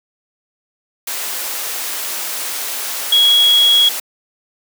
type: tone in noise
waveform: sine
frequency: 3322 Hz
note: G#7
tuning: in tune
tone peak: -8 dBFS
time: 3.12-3.89 s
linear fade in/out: 5 ms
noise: white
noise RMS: -23 dBFS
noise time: 1.07-4 s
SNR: +12 dB
effects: high-pass 400 Hz 12 dB/octave